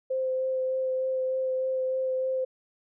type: tone with vibrato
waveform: sine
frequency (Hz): 520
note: C5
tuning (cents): -11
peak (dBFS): -25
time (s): 0.1-2.45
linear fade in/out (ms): 10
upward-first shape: sine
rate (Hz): 3.3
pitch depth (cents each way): 10
effects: none